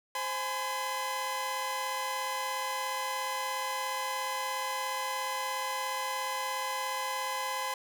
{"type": "tone cluster", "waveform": "sawtooth", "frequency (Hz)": [526, 835, 1015], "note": ["C5", "G#5", "B5"], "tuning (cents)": [9, 9, 47], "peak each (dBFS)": [-36, -34, -30], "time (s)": [0.15, 7.74], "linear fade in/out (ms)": 2, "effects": []}